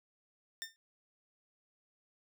15% pulse tone with exponential decay, 1806 Hz, A6, 45 cents sharp, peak -29 dBFS, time 0.62-0.76 s, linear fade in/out 0 ms, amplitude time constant 29 ms, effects none

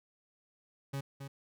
40% pulse tone with echo, 138 Hz, C#3, 7 cents flat, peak -34 dBFS, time 0.93-1.01 s, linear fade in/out 10 ms, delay 270 ms, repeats 1, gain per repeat -7 dB, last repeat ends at 1.28 s, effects none

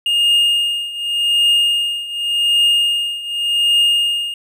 triangle tone with tremolo, 2836 Hz, F7, 26 cents sharp, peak -8 dBFS, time 0.06-4.34 s, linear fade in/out 2 ms, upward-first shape triangle, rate 0.87 Hz, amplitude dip 85%, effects none

